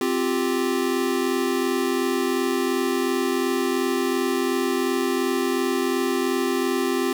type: chord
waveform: square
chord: C suspended fourth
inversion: none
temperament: equal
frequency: 261.6 / 349.2 / 392 Hz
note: C4 / F4 / G4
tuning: 0 / 0 / 0 cents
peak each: -26 dBFS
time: 0.01-7.13 s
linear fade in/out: 2 ms
effects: none